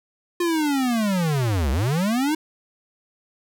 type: linear two-way sweep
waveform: square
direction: down then up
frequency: 354.2 to 61.74 to 319.5 Hz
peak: -20 dBFS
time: 0.4-2.35 s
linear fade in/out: 5 ms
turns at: 1.71 s
effects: none